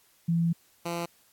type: tone pair in turn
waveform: sine / 10% pulse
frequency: 167.9 / 170.74 Hz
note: E3 / F3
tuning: +32 / -39 cents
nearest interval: unison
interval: 29 cents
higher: second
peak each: -22 dBFS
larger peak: neither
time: 0.28-0.53 / 0.85-1.06 s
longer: first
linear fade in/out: 10 ms
effects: white hiss -63 dBFS RMS until 1.32 s + AAC 64 kbps